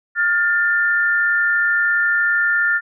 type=tone pair together; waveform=sine; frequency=1415.2 / 1783 Hz; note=F6 / A6; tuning=+23 / +22 cents; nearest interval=major third; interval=399 cents; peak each=-17 dBFS; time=0.15-2.81 s; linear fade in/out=50 ms; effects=none